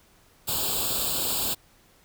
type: noise with comb filter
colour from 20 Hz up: white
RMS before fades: -27 dBFS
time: 0.47-1.55 s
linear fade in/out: 20 ms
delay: 0.25 ms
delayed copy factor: +1
effects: pink hiss -59 dBFS RMS until 2.04 s